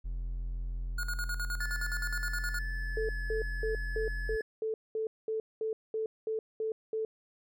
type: tone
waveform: triangle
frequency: 43 Hz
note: F1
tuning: 26 cents flat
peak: -31 dBFS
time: 0.04-4.37 s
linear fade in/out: 20 ms
type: tone with tremolo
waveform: square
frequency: 1440 Hz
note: F#6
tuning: 47 cents flat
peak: -34 dBFS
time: 0.98-2.59 s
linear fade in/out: 5 ms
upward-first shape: square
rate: 9.6 Hz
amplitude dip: 80%
type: tone with pitch glide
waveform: triangle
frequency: 1736 to 1711.1 Hz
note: A6 to A6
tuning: -24 to -49 cents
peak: -37 dBFS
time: 1.6-4.42 s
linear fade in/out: 5 ms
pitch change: -25 cents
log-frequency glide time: 2.72-3.2 s
type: tone bursts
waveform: sine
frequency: 440 Hz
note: A4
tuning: in tune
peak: -30 dBFS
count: 13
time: 2.97-7.05 s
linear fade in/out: 2 ms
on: 120 ms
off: 210 ms
effects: none